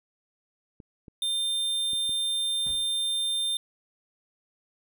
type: clicks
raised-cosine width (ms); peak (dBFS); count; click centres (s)
3; -32; 4; 0.802 / 1.082 / 1.933 / 2.094
type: tone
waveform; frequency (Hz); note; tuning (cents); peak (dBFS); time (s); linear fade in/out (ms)
square; 3600; A7; +39; -26; 1.22-3.57; 2
type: noise with exponential decay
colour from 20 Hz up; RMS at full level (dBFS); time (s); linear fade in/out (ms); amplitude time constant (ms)
brown; -38; 2.66-2.97; 5; 67
effects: none